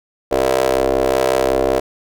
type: ring-modulated tone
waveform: 20% pulse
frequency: 65.41 Hz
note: C2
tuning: in tune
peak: -6 dBFS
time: 0.31-1.8 s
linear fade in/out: 10 ms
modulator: 524 Hz
effects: none